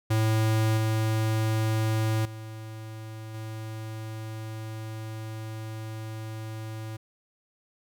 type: tone with level steps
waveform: square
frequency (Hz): 110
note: A2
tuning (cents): 0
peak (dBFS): -22 / -24 / -38 / -35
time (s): 0.1-6.97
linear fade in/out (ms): 10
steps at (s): 0.77 / 2.25 / 3.34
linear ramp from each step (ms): 5
effects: none